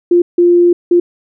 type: tone bursts at uneven times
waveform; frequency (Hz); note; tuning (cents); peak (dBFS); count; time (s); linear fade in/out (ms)
sine; 349.2; F4; 0; -5; 3; 0.11-0.22 / 0.38-0.73 / 0.91-1; 5
effects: none